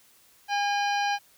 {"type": "harmonic tone with a mistuned harmonic", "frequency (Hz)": 813, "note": "G#5", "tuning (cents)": -37, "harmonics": [1, 2, 3, 4, 5, 6, 7], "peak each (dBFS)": [-25, -31, -35, -37, -39, -41, -42], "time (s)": [0.48, 1.19], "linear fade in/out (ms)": 50, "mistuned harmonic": 4, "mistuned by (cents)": -100, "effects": ["white hiss -59 dBFS RMS until 1.37 s"]}